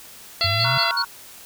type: tone bursts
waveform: sine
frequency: 4370 Hz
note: C#8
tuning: 26 cents flat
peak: -20 dBFS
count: 4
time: 0.41-1.024 s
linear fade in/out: 5 ms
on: 56 ms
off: 130 ms
type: harmonic tone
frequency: 677 Hz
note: E5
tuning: 46 cents sharp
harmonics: 1 / 2 / 3 / 4 / 5 / 6 / 7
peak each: -28 / -28 / -28 / -28 / -28 / -28 / -28 dBFS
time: 0.41-0.91 s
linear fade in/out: 0 ms
type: linear sweep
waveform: sine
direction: up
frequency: 92 to 136.7 Hz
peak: -23 dBFS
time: 0.44-0.78 s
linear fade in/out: 5 ms
type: chord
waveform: sine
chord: Gb major seventh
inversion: first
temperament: equal with one note detuned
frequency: 942.1 / 1108.7 / 1396.9 / 1480 Hz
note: Bb5 / Db6 / F6 / Gb6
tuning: +18 / 0 / 0 / 0 cents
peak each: -28 dBFS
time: 0.64-1.05 s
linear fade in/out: 10 ms
effects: white hiss -43 dBFS RMS until 1.45 s